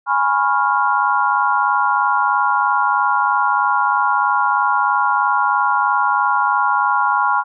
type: chord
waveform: sine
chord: C# dominant seventh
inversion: second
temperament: equal with one note detuned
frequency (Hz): 830.6 / 987.8 / 1090.9 / 1396.9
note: G#5 / B5 / C#6 / E#6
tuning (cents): 0 / 0 / -28 / 0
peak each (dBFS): -19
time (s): 0.06-7.44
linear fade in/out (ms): 50
effects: none